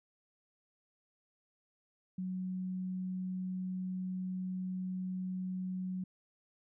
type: tone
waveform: sine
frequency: 185 Hz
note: F#3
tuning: in tune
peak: -35 dBFS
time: 2.18-6.04 s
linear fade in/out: 5 ms
effects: none